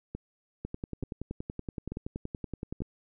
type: two click trains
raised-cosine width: 3 ms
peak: -22 / -23 dBFS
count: 24 / 4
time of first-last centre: 0.65-2.82 / 0.15-2.805 s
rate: 10.6 / 1.13 Hz
effects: none